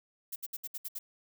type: noise bursts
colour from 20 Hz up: violet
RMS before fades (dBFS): -38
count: 7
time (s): 0.32-0.99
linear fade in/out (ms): 10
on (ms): 40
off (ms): 65
effects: none